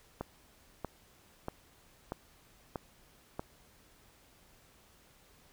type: click train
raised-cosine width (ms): 1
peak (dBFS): -22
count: 6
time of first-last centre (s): 0.21-3.395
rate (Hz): 1.57
effects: pink hiss -63 dBFS RMS until 5.52 s